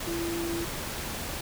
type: tone in noise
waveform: sine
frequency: 337.7 Hz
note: E4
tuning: 42 cents sharp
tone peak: -30 dBFS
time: 0.07-0.65 s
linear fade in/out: 5 ms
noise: pink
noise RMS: -35 dBFS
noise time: 0-1.41 s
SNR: +2 dB
effects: none